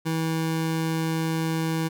25% pulse tone, 161.7 Hz, E3, 33 cents flat, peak -20 dBFS, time 0.05-1.89 s, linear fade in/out 20 ms, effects none

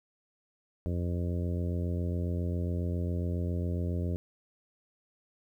harmonic tone, 87.31 Hz, F2, in tune, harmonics 1 / 2 / 3 / 4 / 5 / 6 / 7, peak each -30 / -36 / -40 / -42 / -44 / -46 / -47 dBFS, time 0.86-4.16 s, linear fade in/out 0 ms, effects 11-bit

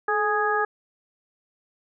harmonic tone with a mistuned harmonic, 415.3 Hz, G#4, in tune, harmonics 1 / 2 / 3 / 4, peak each -26 / -26 / -26 / -26 dBFS, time 0.08-0.65 s, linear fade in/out 5 ms, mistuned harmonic 1, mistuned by +54 cents, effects none

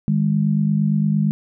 sine tone pair together, 155.56 / 204.3 Hz, D#3 / G#3, 0 / -28 cents, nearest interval perfect fourth, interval 472 cents, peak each -18 dBFS, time 0.08-1.31 s, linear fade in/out 0 ms, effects none

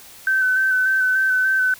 sine tone with vibrato, 1530 Hz, G6, 42 cents flat, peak -15 dBFS, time 0.27-1.74 s, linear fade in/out 2 ms, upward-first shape square, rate 3.4 Hz, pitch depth 19 cents each way, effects white hiss -43 dBFS RMS until 1.79 s

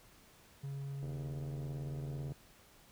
triangle tone, 138.59 Hz, C#3, in tune, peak -37 dBFS, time 0.63-2.33 s, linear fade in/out 10 ms
click train, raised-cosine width 2 ms, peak -36 dBFS, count 102, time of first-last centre 1.03-2.32 s, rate 78.3 Hz
effects pink hiss -62 dBFS RMS until 2.91 s

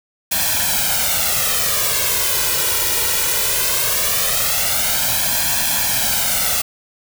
white noise with flanger, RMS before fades -18 dBFS, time 0.31-6.62 s, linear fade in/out 10 ms, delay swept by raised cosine 1.2 to 2.09 ms, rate 0.19 Hz, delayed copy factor +0.75, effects none

